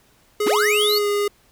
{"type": "tone with pitch glide", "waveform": "square", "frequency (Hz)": [418.6, 410], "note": ["G#4", "G#4"], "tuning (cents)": [14, -22], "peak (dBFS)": -19, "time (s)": [0.4, 1.28], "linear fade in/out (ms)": 5, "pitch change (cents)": -36, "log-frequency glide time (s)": [0.92, 1.08]}
{"type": "linear sweep", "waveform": "square", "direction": "up", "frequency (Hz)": [185, 4623], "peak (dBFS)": -19, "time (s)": [0.46, 0.99], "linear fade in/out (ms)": 10}
{"effects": ["pink hiss -57 dBFS RMS until 1.51 s"]}